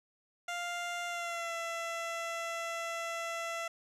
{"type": "tone with pitch glide", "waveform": "15% pulse", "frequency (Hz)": [698.5, 670], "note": ["F5", "E5"], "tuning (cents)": [0, 28], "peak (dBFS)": -29, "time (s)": [0.48, 3.68], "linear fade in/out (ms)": 5, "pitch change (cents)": -72, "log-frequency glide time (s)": [1.07, 1.54], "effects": ["low-pass 9000 Hz 12 dB/octave"]}